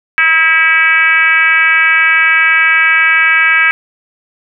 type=tone with frequency modulation; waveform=sine; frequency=1948 Hz; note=B6; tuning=24 cents flat; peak=-6 dBFS; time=0.18-3.71 s; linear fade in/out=0 ms; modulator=329 Hz; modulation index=1.7; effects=none